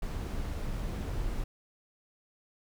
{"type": "noise", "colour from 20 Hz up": "brown", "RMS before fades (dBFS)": -34, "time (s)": [0.02, 1.44], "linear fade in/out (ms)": 5, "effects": []}